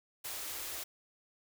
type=band-stop noise; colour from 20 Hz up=white; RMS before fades=-41 dBFS; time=0.24-0.84 s; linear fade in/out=10 ms; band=120 to 280 Hz; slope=48 dB/octave; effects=none